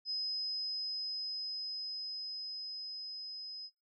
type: tone with level ramp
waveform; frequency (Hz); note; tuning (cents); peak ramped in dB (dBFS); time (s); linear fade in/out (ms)
sine; 5060; D#8; +28; -34 to -43; 0.05-3.7; 50
effects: noise-tail reverb RT60 0.2 s tail -17 dB re dry